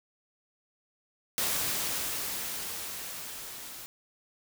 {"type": "noise with level ramp", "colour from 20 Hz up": "white", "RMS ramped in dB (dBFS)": [-29, -44], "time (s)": [1.38, 3.86], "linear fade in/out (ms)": 0, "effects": []}